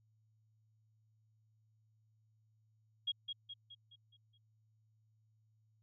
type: tone with echo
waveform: sine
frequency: 3286 Hz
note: G#7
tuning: 19 cents flat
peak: -33 dBFS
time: 3.07-3.12 s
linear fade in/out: 10 ms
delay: 210 ms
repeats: 6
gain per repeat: -6 dB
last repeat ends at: 4.38 s
effects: added 109 Hz sine -70 dBFS peak until 5.82 s